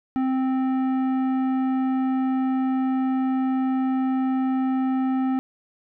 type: tone with tanh clipping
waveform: sine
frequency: 261.6 Hz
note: C4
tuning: in tune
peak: -22 dBFS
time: 0.16-5.39 s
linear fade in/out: 0 ms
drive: 12 dB
effects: none

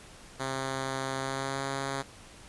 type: tone with pitch glide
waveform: 5% pulse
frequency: 133.5 to 136.38 Hz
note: C3 to C#3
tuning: +35 to -28 cents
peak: -20 dBFS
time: 0.39-2.03 s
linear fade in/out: 20 ms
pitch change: +37 cents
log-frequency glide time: 1.16-1.62 s
effects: pink hiss -51 dBFS RMS until 2.48 s + resampled to 24000 Hz

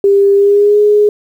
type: tone with pitch glide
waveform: sine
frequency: 398.5 to 416.9 Hz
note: G4 to G#4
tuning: +28 to +7 cents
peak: -5 dBFS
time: 0.04-1.09 s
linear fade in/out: 2 ms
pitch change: +79 cents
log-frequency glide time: 0.35-0.79 s
effects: 7-bit

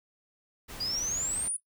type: noise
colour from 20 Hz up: pink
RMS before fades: -43 dBFS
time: 0.68-1.49 s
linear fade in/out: 20 ms
type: exponential sweep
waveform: sine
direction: up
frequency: 4780 to 9956 Hz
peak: -29 dBFS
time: 0.8-1.57 s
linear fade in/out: 10 ms
effects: noise-tail reverb RT60 0.1 s tail -17 dB re dry

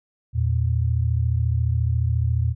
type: tone pair together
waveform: sine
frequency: 82.41 / 116.72 Hz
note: E2 / A#2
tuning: 0 / +3 cents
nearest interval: tritone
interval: 603 cents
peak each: -21 dBFS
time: 0.33-2.55 s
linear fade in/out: 50 ms
effects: none

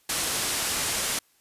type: low-pass noise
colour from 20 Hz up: white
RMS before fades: -28 dBFS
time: 0.09-1.19 s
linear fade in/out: 5 ms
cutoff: 11000 Hz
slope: 24 dB/octave
effects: white hiss -64 dBFS RMS until 1.4 s + resampled to 32000 Hz

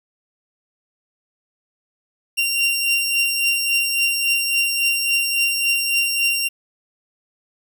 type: beating tone pair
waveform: sawtooth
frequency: 2766 / 2769.6 Hz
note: F7 / F7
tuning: -17 / -15 cents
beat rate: 3.6 Hz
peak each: -15 / -21 dBFS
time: 2.37-6.49 s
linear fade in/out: 20 ms
effects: none

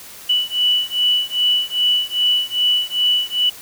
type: beating tone pair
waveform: sine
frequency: 2960 / 2962.5 Hz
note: F#7 / F#7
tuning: 0 / +1 cents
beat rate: 2.5 Hz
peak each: -18 dBFS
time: 0.29-3.5 s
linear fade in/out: 10 ms
effects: white hiss -38 dBFS RMS until 3.61 s

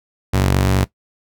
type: ring-modulated tone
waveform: sawtooth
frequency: 95 Hz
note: F#2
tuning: 46 cents sharp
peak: -7 dBFS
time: 0.33-0.85 s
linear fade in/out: 10 ms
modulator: 24.4 Hz
effects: noise-tail reverb RT60 0.1 s tail -17 dB re dry

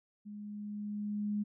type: tone with level ramp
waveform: sine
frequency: 207.7 Hz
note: G#3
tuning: in tune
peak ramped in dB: -43 to -30 dBFS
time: 0.25-1.44 s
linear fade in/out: 20 ms
effects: none

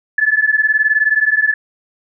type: beating tone pair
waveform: sine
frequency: 1720 / 1739 Hz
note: A6 / A6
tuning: -40 / -21 cents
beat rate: 19 Hz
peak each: -14 dBFS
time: 0.18-1.54 s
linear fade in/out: 5 ms
effects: none

